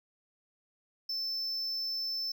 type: tone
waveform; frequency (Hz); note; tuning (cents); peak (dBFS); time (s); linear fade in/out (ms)
triangle; 5290; E8; +5; -31; 1.09-2.32; 5
effects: none